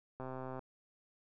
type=click train; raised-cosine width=1 ms; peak=-30 dBFS; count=52; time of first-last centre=0.2-0.592 s; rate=130 Hz; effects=none